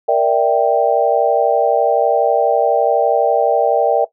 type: chord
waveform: sine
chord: E half-diminished seventh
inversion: second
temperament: equal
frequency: 466.2 / 587.3 / 659.3 / 784 Hz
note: Bb4 / D5 / E5 / G5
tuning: 0 / 0 / 0 / 0 cents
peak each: -16 dBFS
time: 0.08-4.05 s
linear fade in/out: 10 ms
effects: noise-tail reverb RT60 0.1 s tail -17 dB re dry